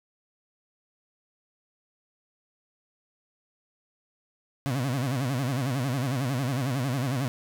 30% pulse tone with vibrato, 130.81 Hz, C3, in tune, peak -23 dBFS, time 4.66-7.28 s, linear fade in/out 0 ms, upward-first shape sine, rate 11 Hz, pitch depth 160 cents each way, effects none

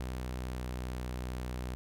sawtooth tone with pitch glide, 63 to 62.31 Hz, B1 to B1, +35 to +16 cents, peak -32 dBFS, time 0-1.75 s, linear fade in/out 0 ms, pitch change -19 cents, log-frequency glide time 0.12-0.8 s, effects none

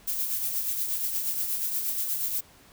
violet noise with tremolo, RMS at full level -27 dBFS, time 0.07-2.41 s, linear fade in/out 10 ms, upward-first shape triangle, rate 8.4 Hz, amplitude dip 50%, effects pink hiss -55 dBFS RMS until 2.72 s

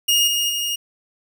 sawtooth tone with level steps, 2852 Hz, F7, 36 cents sharp, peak -11 / -15 / -18 dBFS, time 0.08-0.76 s, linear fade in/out 10 ms, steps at 0.27 / 0.49 s, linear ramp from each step 10 ms, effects none

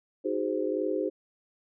sine chord, Ab dominant seventh, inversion second, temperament just, 311.5 / 373.8 / 415.3 / 519.1 Hz, Eb4 / Gb4 / Ab4 / C5, +2 / +18 / 0 / -14 cents, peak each -32 dBFS, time 0.24-1.1 s, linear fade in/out 20 ms, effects none

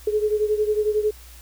sine beating tone pair, 421.7 / 432.7 Hz, G#4 / A4, +26 / -29 cents, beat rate 11 Hz, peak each -20 / -24 dBFS, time 0.07-1.11 s, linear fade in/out 5 ms, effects added 60 Hz sine -43 dBFS peak until 1.41 s + white hiss -48 dBFS RMS until 1.41 s

